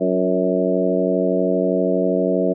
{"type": "harmonic tone with a mistuned harmonic", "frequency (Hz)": 92.5, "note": "F#2", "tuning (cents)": 0, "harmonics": [2, 3, 4, 5, 6, 7], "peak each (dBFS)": [-23, -23, -23, -23, -23, -23], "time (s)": [0, 2.54], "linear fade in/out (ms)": 20, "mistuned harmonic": 4, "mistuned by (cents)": -44, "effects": []}